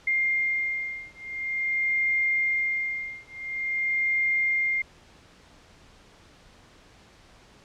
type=beating tone pair; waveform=sine; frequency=2112 / 2112.47 Hz; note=C7 / C7; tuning=+16 / +16 cents; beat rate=0.47 Hz; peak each=-27 dBFS; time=0.07-4.82 s; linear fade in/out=5 ms; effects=pink hiss -54 dBFS RMS until 7.64 s + low-pass 6000 Hz 12 dB/octave